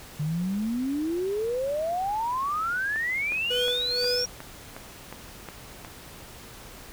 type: exponential sweep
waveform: sine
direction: up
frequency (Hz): 145.2 to 5690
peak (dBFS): -25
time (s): 0.19-4.26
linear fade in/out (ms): 10
type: click train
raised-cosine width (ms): 0.5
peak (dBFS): -23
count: 9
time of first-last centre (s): 2.96-5.848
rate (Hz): 2.77
type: tone with tremolo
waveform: square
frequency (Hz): 491.4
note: B4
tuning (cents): -9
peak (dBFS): -26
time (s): 3.5-4.25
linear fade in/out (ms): 10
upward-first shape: sine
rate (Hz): 2.1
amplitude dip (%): 75
effects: pink hiss -45 dBFS RMS until 6.92 s